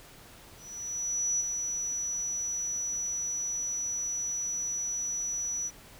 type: tone with ADSR envelope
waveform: sine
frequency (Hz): 5900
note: F#8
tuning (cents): -6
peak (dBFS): -25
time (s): 0.57-5.71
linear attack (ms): 830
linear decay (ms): 17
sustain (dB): -5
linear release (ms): 44
effects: pink hiss -52 dBFS RMS until 5.99 s